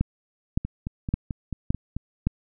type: two click trains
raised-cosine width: 5 ms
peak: -9 / -17 dBFS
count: 5 / 7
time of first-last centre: 0.01-2.27 / 0.65-1.966 s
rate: 1.77 / 4.56 Hz
effects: none